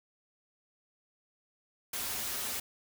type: noise with comb filter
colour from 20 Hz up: white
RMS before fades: -36 dBFS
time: 1.93-2.6 s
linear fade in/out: 5 ms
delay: 6.1 ms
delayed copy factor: -0.5
effects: none

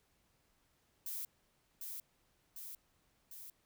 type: noise with echo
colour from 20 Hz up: violet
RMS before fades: -42 dBFS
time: 1.06-1.25 s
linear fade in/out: 2 ms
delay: 750 ms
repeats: 3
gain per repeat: -3 dB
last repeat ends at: 3.5 s
effects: pink hiss -75 dBFS RMS until 3.65 s

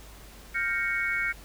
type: chord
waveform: sine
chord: G half-diminished seventh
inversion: third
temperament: equal with one note detuned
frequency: 1396.9 / 1572.5 / 1864.7 / 2217 Hz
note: F6 / G6 / Bb6 / Db7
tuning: 0 / +5 / 0 / 0 cents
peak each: -33 / -33 / -33 / -28 dBFS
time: 0.54-1.33 s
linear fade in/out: 20 ms
effects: added 50 Hz sine -48 dBFS peak until 1.44 s + pink hiss -50 dBFS RMS until 1.44 s

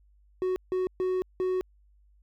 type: tone bursts at uneven times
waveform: triangle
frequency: 370 Hz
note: F#4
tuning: in tune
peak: -23 dBFS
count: 4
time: 0.42-0.56 / 0.72-0.87 / 1-1.22 / 1.4-1.61 s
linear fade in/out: 0 ms
effects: added 50 Hz sine -58 dBFS peak until 2.22 s

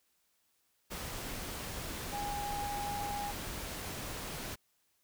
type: tone in noise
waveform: sine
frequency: 818 Hz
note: G#5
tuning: 26 cents flat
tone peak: -36 dBFS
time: 2.12-3.32 s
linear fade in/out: 20 ms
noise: pink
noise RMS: -41 dBFS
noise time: 0.9-4.56 s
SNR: +2 dB
effects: white hiss -75 dBFS RMS until 5.03 s

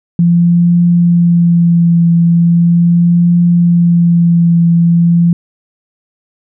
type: tone with vibrato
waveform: sine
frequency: 171.2 Hz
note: F3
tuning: 34 cents flat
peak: -5 dBFS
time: 0.19-5.33 s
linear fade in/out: 2 ms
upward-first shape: triangle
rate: 0.39 Hz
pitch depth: 23 cents each way
effects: none

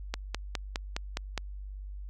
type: click train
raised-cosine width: 0.2 ms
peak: -14 dBFS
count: 7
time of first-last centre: 0.14-1.377 s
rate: 4.85 Hz
effects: added 49 Hz sine -38 dBFS peak until 2.09 s

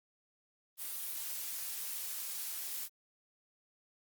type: noise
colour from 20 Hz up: blue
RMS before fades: -40 dBFS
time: 0.77-2.89 s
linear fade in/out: 50 ms
effects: Opus 32 kbps

